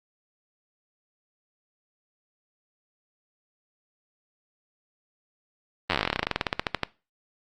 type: slowing click train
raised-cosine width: 0.3 ms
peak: -7 dBFS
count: 27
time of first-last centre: 5.9-6.833 s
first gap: 10 ms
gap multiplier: 1.09
effects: noise-tail reverb RT60 0.3 s tail -21 dB re dry + Opus 24 kbps